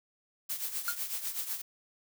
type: noise with tremolo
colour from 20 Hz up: blue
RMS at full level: -33 dBFS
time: 0.49-1.62 s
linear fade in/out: 10 ms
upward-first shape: triangle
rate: 8 Hz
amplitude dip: 75%
type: tone with exponential decay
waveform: square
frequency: 1420 Hz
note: F6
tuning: 28 cents sharp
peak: -28 dBFS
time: 0.88-0.98 s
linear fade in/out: 2 ms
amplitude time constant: 21 ms
effects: none